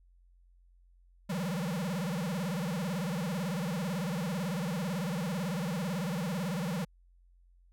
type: tone with vibrato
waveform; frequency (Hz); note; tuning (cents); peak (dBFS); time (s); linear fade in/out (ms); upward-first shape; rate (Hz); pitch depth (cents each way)
square; 177.3; F3; +26; -32; 1.29-6.85; 10; sine; 18; 240
effects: added 44 Hz sine -59 dBFS peak until 7.72 s